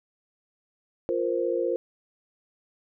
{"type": "chord", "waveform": "sine", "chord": "F suspended fourth", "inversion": "none", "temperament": "equal with one note detuned", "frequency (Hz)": [349.2, 466.2, 521.7], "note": ["F4", "Bb4", "C5"], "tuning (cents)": [0, 0, -5], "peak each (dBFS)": -28, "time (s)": [1.09, 1.76], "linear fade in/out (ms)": 0, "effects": []}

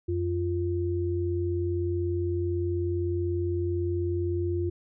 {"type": "tone pair together", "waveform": "sine", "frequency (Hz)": [89.6, 348], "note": ["F2", "F4"], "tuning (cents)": [45, -6], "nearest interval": "octave + major seventh", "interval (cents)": 2349, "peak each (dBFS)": -28, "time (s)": [0.08, 4.7], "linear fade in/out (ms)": 10, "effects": []}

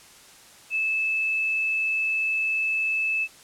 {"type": "tone", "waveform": "sine", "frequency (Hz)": 2617, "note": "E7", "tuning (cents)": -13, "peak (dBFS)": -22, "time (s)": [0.7, 3.28], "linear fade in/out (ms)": 50, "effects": ["white hiss -50 dBFS RMS until 3.43 s", "low-pass 10000 Hz 12 dB/octave"]}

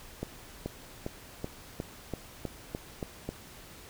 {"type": "accelerating click train", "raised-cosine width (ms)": 2, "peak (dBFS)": -20, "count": 10, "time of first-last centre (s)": [0.23, 3.29], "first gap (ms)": 430, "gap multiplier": 0.94, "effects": ["pink hiss -50 dBFS RMS until 3.89 s"]}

